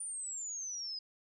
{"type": "exponential sweep", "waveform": "sine", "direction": "down", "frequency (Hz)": [9400, 4978], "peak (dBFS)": -38, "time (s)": [0, 0.99], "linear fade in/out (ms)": 5, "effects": []}